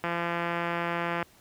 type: click train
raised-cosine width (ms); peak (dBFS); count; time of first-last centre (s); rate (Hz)
0.5; -15; 204; 0.04-1.227; 171
effects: pink hiss -58 dBFS RMS until 1.4 s + high-pass 60 Hz 12 dB/octave